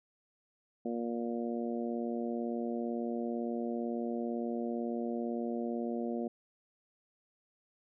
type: harmonic tone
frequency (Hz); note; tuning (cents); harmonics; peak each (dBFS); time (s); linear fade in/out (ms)
117.9; A#2; +20; 2 / 3 / 4 / 5 / 6; -35 / -39 / -41 / -43 / -45; 0.85-6.28; 5
effects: none